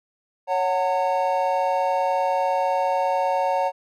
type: chord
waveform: triangle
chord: F# major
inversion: second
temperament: equal with one note detuned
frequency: 554.4 / 740 / 910.5 Hz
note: C#5 / F#5 / A#5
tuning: 0 / 0 / -41 cents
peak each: -22 dBFS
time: 0.47-3.72 s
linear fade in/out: 50 ms
effects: none